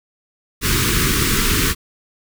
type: band-stop noise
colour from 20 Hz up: pink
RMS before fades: -17 dBFS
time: 0.61-1.75 s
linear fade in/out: 50 ms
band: 430 to 1100 Hz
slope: 48 dB/octave
effects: none